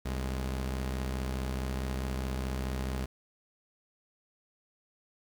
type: tone pair together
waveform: sawtooth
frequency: 64.7 / 208.6 Hz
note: C2 / G#3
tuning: -19 / +8 cents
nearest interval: octave + minor sixth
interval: 2027 cents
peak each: -28 / -38 dBFS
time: 0.05-3.06 s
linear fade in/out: 10 ms
effects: 10-bit